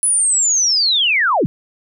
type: linear sweep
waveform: sine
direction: down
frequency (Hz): 10140 to 111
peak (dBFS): -12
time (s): 0.03-1.46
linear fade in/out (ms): 0
effects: none